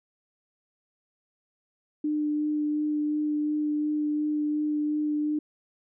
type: tone with vibrato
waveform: sine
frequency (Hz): 300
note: D4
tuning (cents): +37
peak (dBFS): -24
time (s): 2.04-5.39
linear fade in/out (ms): 5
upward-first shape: sine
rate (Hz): 2.8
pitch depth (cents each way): 10
effects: none